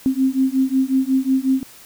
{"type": "beating tone pair", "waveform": "sine", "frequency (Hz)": [261.6, 267.1], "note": ["C4", "C4"], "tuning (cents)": [0, 36], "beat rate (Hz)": 5.5, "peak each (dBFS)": -18, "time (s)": [0.06, 1.63], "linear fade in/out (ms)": 0, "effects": ["white hiss -44 dBFS RMS until 1.85 s"]}